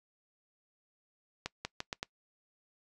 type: accelerating click train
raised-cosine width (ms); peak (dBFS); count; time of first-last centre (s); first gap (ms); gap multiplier
0.2; -18; 5; 1.46-2.03; 190; 0.81
effects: noise-tail reverb RT60 0.1 s tail -23 dB re dry + resampled to 24000 Hz